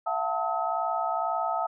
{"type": "tone cluster", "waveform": "sine", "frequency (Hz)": [674, 736, 885, 1279], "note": ["E5", "F#5", "A5", "D#6"], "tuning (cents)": [38, -9, 10, 47], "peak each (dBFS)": -31, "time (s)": [0.06, 1.67], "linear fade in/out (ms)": 10, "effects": []}